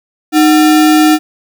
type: tone with sample-and-hold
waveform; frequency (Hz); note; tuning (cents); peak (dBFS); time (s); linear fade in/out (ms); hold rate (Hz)
sine; 308.6; D#4; -14; -4; 0.32-1.19; 50; 1050
effects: none